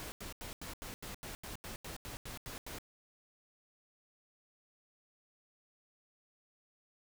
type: noise bursts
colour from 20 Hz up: pink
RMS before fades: -45 dBFS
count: 14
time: 0-2.785 s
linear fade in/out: 0 ms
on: 120 ms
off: 85 ms
effects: none